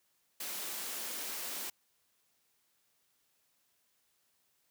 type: high-pass noise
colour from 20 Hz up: white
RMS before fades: -40 dBFS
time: 0.4-1.7 s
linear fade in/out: 5 ms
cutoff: 200 Hz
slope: 24 dB/octave
effects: white hiss -75 dBFS RMS until 4.7 s + high-pass 60 Hz 12 dB/octave